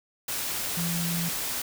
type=tone in noise; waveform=sine; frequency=170 Hz; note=F3; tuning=46 cents flat; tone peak=-28 dBFS; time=0.77-1.29 s; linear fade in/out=5 ms; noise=white; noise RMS=-31 dBFS; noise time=0.28-1.62 s; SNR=0 dB; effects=none